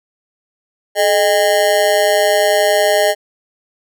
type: tone with amplitude modulation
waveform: square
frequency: 615 Hz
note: D#5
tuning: 20 cents flat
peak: -7 dBFS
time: 0.95-3.15 s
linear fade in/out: 50 ms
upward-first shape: sine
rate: 189 Hz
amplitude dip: 100%
effects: none